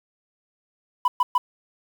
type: tone bursts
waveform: sine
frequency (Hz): 990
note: B5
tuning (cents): +4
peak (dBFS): -13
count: 3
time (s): 1.05-1.38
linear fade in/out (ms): 5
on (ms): 30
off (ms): 120
effects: tanh soft clip ceiling -15 dBFS + 7-bit